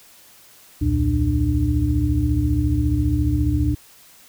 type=tone cluster; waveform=sine; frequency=66.1 / 80.7 / 117.2 / 297.5 Hz; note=C2 / E2 / A#2 / D4; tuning=+18 / -36 / +10 / +22 cents; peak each=-22 dBFS; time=0.81-3.75 s; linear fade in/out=10 ms; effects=white hiss -49 dBFS RMS until 4.28 s